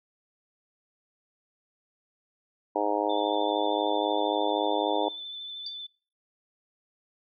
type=harmonic tone; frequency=103.83 Hz; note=G#2; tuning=in tune; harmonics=3 / 4 / 5 / 6 / 7 / 8 / 9; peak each=-32 / -32 / -32 / -32 / -32 / -32 / -32 dBFS; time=2.75-5.09 s; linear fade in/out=10 ms
type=tone with vibrato; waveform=sine; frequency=3520 Hz; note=A7; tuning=in tune; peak=-36 dBFS; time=3.09-5.87 s; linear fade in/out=10 ms; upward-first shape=triangle; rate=13 Hz; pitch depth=25 cents each way
type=tone with exponential decay; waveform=sine; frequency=4630 Hz; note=D8; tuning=25 cents flat; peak=-31 dBFS; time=5.66-5.77 s; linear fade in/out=5 ms; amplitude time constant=22 ms
effects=noise-tail reverb RT60 0.4 s tail -23 dB re dry